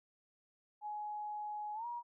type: tone with pitch glide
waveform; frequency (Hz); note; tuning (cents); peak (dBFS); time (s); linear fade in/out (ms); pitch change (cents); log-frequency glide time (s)
sine; 840 to 953.8; G#5 to A#5; +19 to +39; -39; 0.81-2.03; 50; +220; 1.74-1.86
effects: none